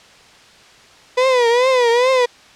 35% pulse tone with vibrato, 493.9 Hz, B4, in tune, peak -10 dBFS, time 1.17-2.26 s, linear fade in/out 10 ms, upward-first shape triangle, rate 2.4 Hz, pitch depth 130 cents each way, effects white hiss -45 dBFS RMS until 2.55 s + low-pass 5000 Hz 12 dB/octave

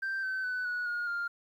sine tone with pitch steps, 1568 / 1533.1 / 1498.9 / 1465.5 / 1432.9 / 1401 Hz, G6 / G6 / F#6 / F#6 / F6 / F6, 0 / -39 / +22 / -17 / +44 / +5 cents, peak -29 dBFS, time 0.02-1.28 s, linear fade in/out 10 ms, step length 210 ms, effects tanh soft clip ceiling -29 dBFS + 11-bit

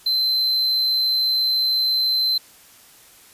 triangle tone, 4083 Hz, C8, 43 cents flat, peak -16 dBFS, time 0.06-2.38 s, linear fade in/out 5 ms, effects white hiss -49 dBFS RMS until 3.33 s + resampled to 32000 Hz

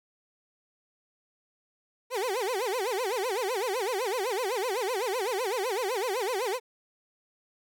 30% pulse tone with vibrato, 440 Hz, A4, in tune, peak -25 dBFS, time 2.1-6.6 s, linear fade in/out 50 ms, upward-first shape sine, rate 7.9 Hz, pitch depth 290 cents each way, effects none

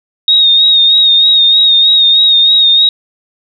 sine tone with vibrato, 3729 Hz, A#7, in tune, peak -4 dBFS, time 0.28-2.89 s, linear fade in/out 2 ms, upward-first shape sine, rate 3.2 Hz, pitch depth 39 cents each way, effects none

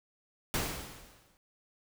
pink noise with exponential decay, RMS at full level -30 dBFS, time 0.54-1.37 s, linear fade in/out 0 ms, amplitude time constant 180 ms, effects none

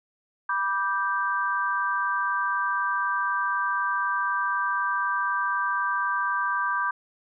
sine chord, G major, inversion first, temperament just, 980 / 1176 / 1568 Hz, B5 / D6 / G6, -14 / +2 / 0 cents, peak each -29 / -27 / -27 dBFS, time 0.49-6.91 s, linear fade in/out 5 ms, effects none

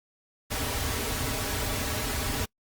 pink noise with comb filter, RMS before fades -30 dBFS, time 0.5-2.46 s, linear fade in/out 20 ms, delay 5.7 ms, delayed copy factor -0.85, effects noise-tail reverb RT60 0.1 s tail -25 dB re dry + Opus 48 kbps

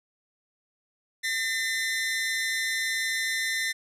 sawtooth tone pair together, 1806.7 / 2028 Hz, A6 / B6, +45 / +45 cents, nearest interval major second, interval 200 cents, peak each -25 / -26 dBFS, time 1.23-3.73 s, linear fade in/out 20 ms, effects low-pass 12000 Hz 12 dB/octave

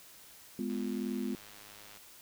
sine chord, F diminished, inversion first, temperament just, 209.5 / 251.4 / 349.2 Hz, Ab3 / Cb4 / F4, +15 / +31 / 0 cents, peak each -36 / -36 / -40 dBFS, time 0.59-1.35 s, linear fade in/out 2 ms
click train, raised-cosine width 0.2 ms, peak -35 dBFS, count 132, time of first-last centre 0.7-1.972 s, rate 103 Hz
effects white hiss -55 dBFS RMS until 2.21 s

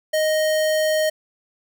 square tone, 622.3 Hz, D#5, in tune, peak -18 dBFS, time 0.13-1.1 s, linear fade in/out 10 ms, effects none

